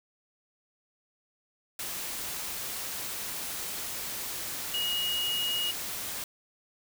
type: tone in noise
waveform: sine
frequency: 2881 Hz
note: F#7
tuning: 47 cents flat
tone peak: -28 dBFS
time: 4.74-5.71 s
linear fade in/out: 2 ms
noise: white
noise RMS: -36 dBFS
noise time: 1.79-6.24 s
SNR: +5 dB
effects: none